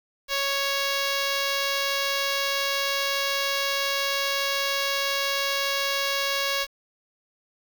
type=tone with notch filter; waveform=5% pulse; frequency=554.4 Hz; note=C#5; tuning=in tune; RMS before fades=-26 dBFS; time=0.28-6.67 s; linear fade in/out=50 ms; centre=7800 Hz; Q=1.5; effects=7-bit